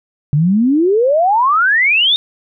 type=exponential sweep; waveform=sine; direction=up; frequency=139.1 to 3729 Hz; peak=-9 dBFS; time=0.33-2.16 s; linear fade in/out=0 ms; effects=none